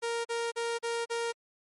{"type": "tone bursts", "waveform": "sawtooth", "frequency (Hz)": 466.2, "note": "A#4", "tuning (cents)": 0, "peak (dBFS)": -26, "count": 5, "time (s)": [0.02, 1.326], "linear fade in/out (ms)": 20, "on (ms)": 230, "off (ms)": 39, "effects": ["MP3 48 kbps"]}